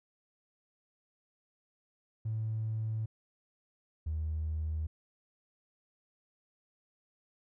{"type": "tone pair in turn", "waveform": "triangle", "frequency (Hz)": [110, 78.26], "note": ["A2", "D#2"], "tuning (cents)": [0, 11], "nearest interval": "tritone", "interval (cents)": 589, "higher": "first", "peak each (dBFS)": -28, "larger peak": "neither", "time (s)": [[2.25, 3.06], [4.06, 4.87]], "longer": "neither", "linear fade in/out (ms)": 10, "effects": ["tanh soft clip ceiling -29 dBFS"]}